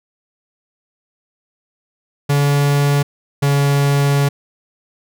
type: tone pair in turn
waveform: 45% pulse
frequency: 142.9 / 141.34 Hz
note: D3 / C#3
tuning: -47 / +34 cents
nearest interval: unison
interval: 19 cents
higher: first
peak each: -12 dBFS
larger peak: neither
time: 2.29-3.03 / 3.42-4.29 s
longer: second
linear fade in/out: 10 ms
effects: none